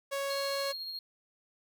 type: tone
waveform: sawtooth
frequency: 554.4 Hz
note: C#5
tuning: in tune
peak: -28 dBFS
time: 0.11-0.73 s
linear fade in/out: 20 ms
type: tone with tremolo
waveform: triangle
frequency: 4256 Hz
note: C8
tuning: 29 cents sharp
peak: -35 dBFS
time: 0.3-0.99 s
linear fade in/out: 2 ms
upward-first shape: sine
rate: 14 Hz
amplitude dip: 30%
effects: none